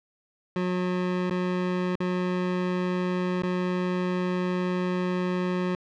25% pulse tone with dropouts, 181.2 Hz, F#3, 36 cents flat, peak -21 dBFS, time 0.56-5.75 s, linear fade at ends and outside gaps 2 ms, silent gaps 1.299-1.308 / 1.956-2.003 / 3.421-3.434 s, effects low-pass 3000 Hz 12 dB/octave

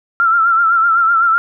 sine tone with vibrato, 1356 Hz, E6, 49 cents sharp, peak -9 dBFS, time 0.2-1.38 s, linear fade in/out 0 ms, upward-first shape sine, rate 7.9 Hz, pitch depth 61 cents each way, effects none

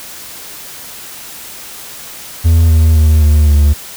triangle tone with pitch steps, 82.41 / 79.97 / 77.61 / 75.31 / 73.08 Hz, E2 / D#2 / D#2 / D2 / D2, 0 / +48 / -4 / +44 / -8 cents, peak -3 dBFS, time 2.44-3.74 s, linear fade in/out 20 ms, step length 260 ms, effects white hiss -30 dBFS RMS until 3.96 s

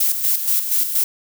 violet noise with tremolo, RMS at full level -17 dBFS, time 0-1.04 s, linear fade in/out 5 ms, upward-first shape square, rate 4.2 Hz, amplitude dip 55%, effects none

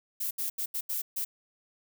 violet noise bursts at uneven times, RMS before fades -32 dBFS, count 6, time 0.2-0.31 / 0.38-0.5 / 0.58-0.66 / 0.74-0.81 / 0.89-1.02 / 1.16-1.25 s, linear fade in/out 10 ms, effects none

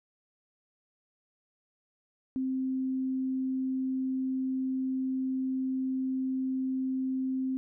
sine tone, 261.6 Hz, C4, in tune, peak -28 dBFS, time 2.36-7.57 s, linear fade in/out 0 ms, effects none

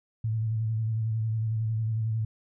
sine tone with vibrato, 111 Hz, A2, 16 cents sharp, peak -25 dBFS, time 0.24-2.25 s, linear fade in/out 5 ms, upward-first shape square, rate 11 Hz, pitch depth 30 cents each way, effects none

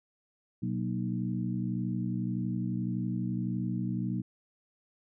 harmonic tone with a mistuned harmonic, 61.74 Hz, B1, in tune, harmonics 2 / 3 / 4 / 5, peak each -34 / -33 / -36 / -39 dBFS, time 0.62-4.22 s, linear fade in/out 10 ms, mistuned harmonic 4, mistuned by -70 cents, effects none

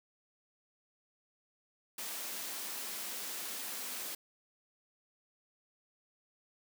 white high-pass noise, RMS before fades -41 dBFS, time 1.98-4.15 s, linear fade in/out 5 ms, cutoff 190 Hz, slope 48 dB/octave, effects none

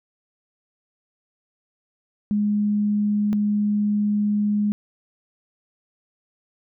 sine tone pair in turn, 207.7 / 207.7 Hz, G#3 / G#3, 0 / 0 cents, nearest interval unison, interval 0 cents, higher neither, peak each -18 / -18 dBFS, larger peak neither, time 2.31-3.33 / 3.33-4.72 s, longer second, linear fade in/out 0 ms, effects none

